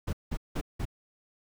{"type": "noise bursts", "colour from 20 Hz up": "brown", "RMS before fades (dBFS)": -31, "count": 4, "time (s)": [0.07, 0.854], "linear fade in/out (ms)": 10, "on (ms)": 61, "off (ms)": 180, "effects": []}